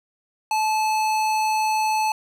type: tone with hard clipping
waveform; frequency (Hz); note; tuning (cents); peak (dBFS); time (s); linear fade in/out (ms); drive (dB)
sine; 867; A5; -26; -21; 0.51-2.12; 2; 18
effects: none